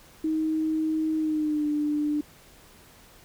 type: tone with pitch glide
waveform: sine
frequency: 314.8 to 297.3 Hz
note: D#4 to D4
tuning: +20 to +21 cents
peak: -23 dBFS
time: 0.24-2.21 s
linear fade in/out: 5 ms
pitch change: -99 cents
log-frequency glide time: 1.16-1.67 s
effects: pink hiss -53 dBFS RMS until 3.24 s